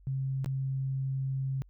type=tone with dropouts; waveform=sine; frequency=134 Hz; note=C3; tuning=42 cents sharp; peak=-29 dBFS; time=0.07-1.62 s; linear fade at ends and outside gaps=0 ms; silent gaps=0.445-0.46 s; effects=added 47 Hz sine -54 dBFS peak until 1.69 s